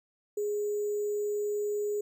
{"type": "tone with sample-and-hold", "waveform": "sine", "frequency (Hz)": 415.3, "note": "G#4", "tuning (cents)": 0, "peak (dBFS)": -28, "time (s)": [0.37, 2.01], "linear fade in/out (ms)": 5, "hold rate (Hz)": 7350, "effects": []}